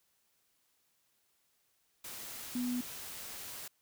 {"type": "tone in noise", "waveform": "sine", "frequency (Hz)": 246.5, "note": "B3", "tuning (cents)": -3, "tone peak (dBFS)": -32, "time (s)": [2.55, 2.81], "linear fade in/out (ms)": 5, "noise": "white", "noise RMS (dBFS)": -45, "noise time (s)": [2.04, 3.68], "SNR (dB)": 10, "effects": ["white hiss -75 dBFS RMS until 3.81 s"]}